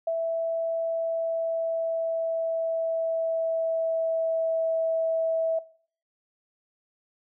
sine tone with pitch glide, 659.3 to 651.7 Hz, E5 to E5, 0 to -20 cents, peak -23 dBFS, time 0.07-5.59 s, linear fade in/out 5 ms, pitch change -20 cents, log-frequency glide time 0.87-4.68 s, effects noise-tail reverb RT60 0.5 s tail -19 dB re dry

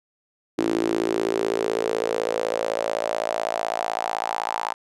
sawtooth tone with high-pass filter sweep, 55.9 Hz, A1, 28 cents sharp, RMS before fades -25 dBFS, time 0.58-4.74 s, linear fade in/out 10 ms, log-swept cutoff 320 to 890 Hz, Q 5.2, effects low-pass 9000 Hz 12 dB/octave

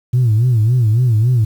sine tone with vibrato, 116.54 Hz, A#2, in tune, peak -8 dBFS, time 0.13-1.45 s, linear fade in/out 10 ms, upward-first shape sine, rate 3.6 Hz, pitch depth 160 cents each way, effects tanh soft clip ceiling -7 dBFS + 7-bit

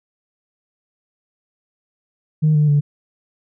sine tone with pitch steps, 154.3 / 149.82 / 145.47 Hz, D#3 / D3 / D3, -14 / +35 / -16 cents, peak -10 dBFS, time 2.42-2.81 s, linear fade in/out 20 ms, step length 130 ms, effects tanh soft clip ceiling -8 dBFS

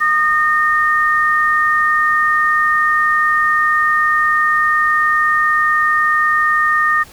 sine tone pair together, 1226.3 / 1834 Hz, D#6 / A#6, -26 / -29 cents, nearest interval perfect fifth, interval 697 cents, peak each -14 dBFS, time 0-7.04 s, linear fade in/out 20 ms, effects pink hiss -41 dBFS RMS until 7.12 s

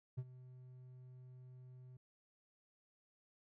triangle tone with ADSR envelope, 127.1 Hz, C3, 50 cents flat, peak -35 dBFS, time 0.17-1.97 s, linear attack 16 ms, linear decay 49 ms, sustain -17 dB, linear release 5 ms, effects none

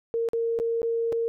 sine tone with dropouts, 460.9 Hz, A#4, 20 cents flat, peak -23 dBFS, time 0.14-1.28 s, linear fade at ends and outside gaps 0 ms, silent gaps 0.288-0.333 / 0.589-0.599 / 0.818-0.83 / 1.123-1.127 s, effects none

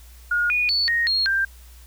sine tone with pitch steps, 1433 / 2459 / 4450 / 1866 / 4273 / 1580 Hz, F6 / D#7 / C#8 / A#6 / C8 / G6, +44 / -21 / +6 / +1 / +36 / +13 cents, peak -18 dBFS, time 0.31-1.45 s, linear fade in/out 5 ms, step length 190 ms, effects added 60 Hz sine -43 dBFS peak until 1.86 s + white hiss -52 dBFS RMS until 1.86 s

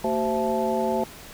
sine tone cluster, 226.3 / 381.1 / 520 / 668 / 871 Hz, A3 / G4 / C5 / E5 / A5, +49 / -49 / -11 / +23 / -18 cents, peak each -28 dBFS, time 0.04-1.04 s, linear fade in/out 2 ms, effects pink hiss -43 dBFS RMS until 1.33 s

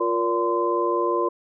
sine tone cluster, 351.5 / 470.7 / 576 / 1030 Hz, F4 / A#4 / D5 / C6, +11 / +17 / -34 / -28 cents, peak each -24 / -26 / -28 / -24 dBFS, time 0-1.29 s, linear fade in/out 10 ms, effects none

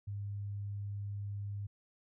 sine tone, 101.3 Hz, G#2, 43 cents flat, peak -37 dBFS, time 0.07-1.67 s, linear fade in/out 10 ms, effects none

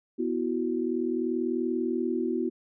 sine chord, B suspended fourth, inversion none, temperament equal, 246.9 / 329.6 / 370 Hz, B3 / E4 / F#4, 0 / 0 / 0 cents, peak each -30 dBFS, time 0.18-2.5 s, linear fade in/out 20 ms, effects none

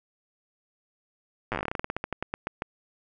slowing click train, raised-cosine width 0.5 ms, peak -14 dBFS, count 23, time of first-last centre 1.52-2.621 s, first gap 8 ms, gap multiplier 1.15, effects none

